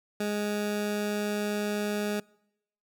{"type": "tone", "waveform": "20% pulse", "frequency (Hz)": 207.7, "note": "G#3", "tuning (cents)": 0, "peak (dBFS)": -23, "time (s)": [0.2, 2.2], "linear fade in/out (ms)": 5, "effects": ["noise-tail reverb RT60 0.8 s tail -25 dB re dry"]}